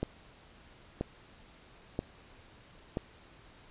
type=click train; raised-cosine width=2 ms; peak=-18 dBFS; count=4; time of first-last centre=0.03-2.971 s; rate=1.02 Hz; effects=pink hiss -57 dBFS RMS until 3.7 s + resampled to 8000 Hz